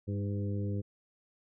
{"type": "harmonic tone with a mistuned harmonic", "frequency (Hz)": 100.9, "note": "G#2", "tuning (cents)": -49, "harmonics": [1, 2, 3, 4, 5], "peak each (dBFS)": [-32, -38, -42, -44, -46], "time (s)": [0.07, 0.82], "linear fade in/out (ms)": 20, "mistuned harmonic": 3, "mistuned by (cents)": 24, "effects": []}